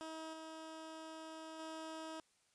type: tone with level steps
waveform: 15% pulse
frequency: 319.1 Hz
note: D#4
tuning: 44 cents sharp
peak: -39 / -42 / -39 dBFS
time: 0.01-2.2 s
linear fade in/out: 0 ms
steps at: 0.33 / 1.59 s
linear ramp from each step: 5 ms
effects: white hiss -75 dBFS RMS until 2.54 s + resampled to 22050 Hz